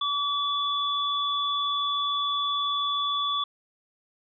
sine tone pair together, 1147 / 3447 Hz, D6 / A7, -41 / -36 cents, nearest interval octave + perfect fifth, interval 1905 cents, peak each -27 dBFS, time 0.01-3.44 s, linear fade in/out 5 ms, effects none

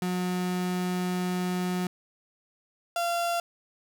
35% pulse tone pair in turn, 181 / 688.1 Hz, F#3 / F5, -38 / -26 cents, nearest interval octave + major seventh, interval 2312 cents, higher second, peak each -25 / -24 dBFS, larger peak second, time 0.02-1.87 / 2.96-3.4 s, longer first, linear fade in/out 2 ms, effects none

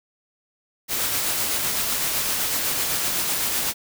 white noise with tremolo, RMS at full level -23 dBFS, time 0.88-3.74 s, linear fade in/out 50 ms, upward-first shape sine, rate 7.9 Hz, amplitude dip 25%, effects none

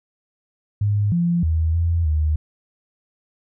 sine tone with pitch steps, 103.1 / 172.1 / 80.5 / 84.2 / 76.9 Hz, G#2 / F3 / E2 / E2 / D#2, -12 / -25 / -41 / +37 / -20 cents, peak -16 dBFS, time 0.81-2.36 s, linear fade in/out 5 ms, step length 310 ms, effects none

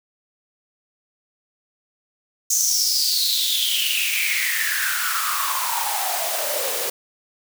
white noise with high-pass filter sweep, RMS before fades -22 dBFS, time 2.5-6.9 s, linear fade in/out 5 ms, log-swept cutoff 6500 to 460 Hz, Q 8.2, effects none

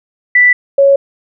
sine tone pair in turn, 1975.5 / 554.4 Hz, B6 / C#5, 0 / 0 cents, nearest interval octave + minor seventh, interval 2200 cents, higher first, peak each -4 dBFS, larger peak neither, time 0.35-0.53 / 0.78-0.96 s, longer neither, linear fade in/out 5 ms, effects none

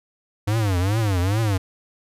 square tone with vibrato, 100 Hz, G2, 35 cents sharp, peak -19 dBFS, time 0.47-1.58 s, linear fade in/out 10 ms, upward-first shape triangle, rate 2.4 Hz, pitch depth 260 cents each way, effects resampled to 32000 Hz

